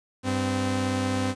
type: tone pair together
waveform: sawtooth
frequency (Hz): 98 / 257.9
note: G2 / C4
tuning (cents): 0 / -25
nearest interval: octave + perfect fourth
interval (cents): 1675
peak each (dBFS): -24 / -22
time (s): 0.23-1.35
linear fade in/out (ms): 50
effects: resampled to 22050 Hz + 9-bit